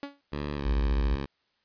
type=tone with exponential decay; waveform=sawtooth; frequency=282.6 Hz; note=C#4; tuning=34 cents sharp; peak=-27 dBFS; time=0.03-0.21 s; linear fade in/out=1 ms; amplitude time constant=37 ms
type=tone with pitch glide; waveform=10% pulse; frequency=73.1 to 69.52 Hz; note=D2 to C#2; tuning=-7 to +6 cents; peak=-23 dBFS; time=0.32-1.26 s; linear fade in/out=10 ms; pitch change=-87 cents; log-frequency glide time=0.56-0.61 s
type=tone; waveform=sine; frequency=55 Hz; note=A1; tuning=in tune; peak=-23 dBFS; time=0.65-1.16 s; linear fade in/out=10 ms
effects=white hiss -72 dBFS RMS until 1.64 s + resampled to 11025 Hz